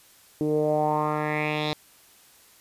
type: tone with low-pass filter sweep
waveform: 10% pulse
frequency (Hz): 151.6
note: D#3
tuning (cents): -45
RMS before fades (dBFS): -25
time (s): 0.41-1.73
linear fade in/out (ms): 0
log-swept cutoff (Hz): 350 to 4100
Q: 4
effects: white hiss -55 dBFS RMS until 2.6 s + resampled to 32000 Hz